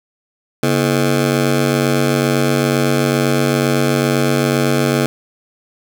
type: ring-modulated tone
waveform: 20% pulse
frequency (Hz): 190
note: F#3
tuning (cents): +46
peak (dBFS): -5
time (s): 0.63-5.06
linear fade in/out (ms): 0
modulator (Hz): 51.1
effects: none